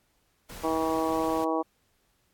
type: noise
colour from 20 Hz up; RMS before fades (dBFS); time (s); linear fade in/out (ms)
pink; -43; 0.49-1.45; 10
type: harmonic tone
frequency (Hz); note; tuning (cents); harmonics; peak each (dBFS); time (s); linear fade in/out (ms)
160.7; E3; -44; 2 / 3 / 4 / 5 / 6 / 7; -29 / -31 / -32 / -33 / -34 / -34; 0.63-1.63; 20
effects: pink hiss -70 dBFS RMS until 2.33 s + AAC 64 kbps